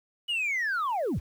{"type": "linear sweep", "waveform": "sine", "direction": "down", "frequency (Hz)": [2960, 30.87], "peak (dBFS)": -24, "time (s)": [0.28, 1.2], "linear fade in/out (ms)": 20, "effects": ["tanh soft clip ceiling -24 dBFS", "9-bit"]}